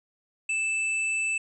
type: tone with tanh clipping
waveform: sine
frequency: 2637 Hz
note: E7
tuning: in tune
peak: -26 dBFS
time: 0.49-1.38 s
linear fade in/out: 5 ms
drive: 18 dB
effects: resampled to 24000 Hz